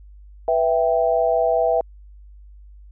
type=chord; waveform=sine; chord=E minor; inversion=second; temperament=equal; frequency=493.9 / 659.3 / 784 Hz; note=B4 / E5 / G5; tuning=0 / 0 / 0 cents; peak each=-21 / -18 / -23 dBFS; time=0.48-1.81 s; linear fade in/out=2 ms; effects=added 50 Hz sine -41 dBFS peak until 2.91 s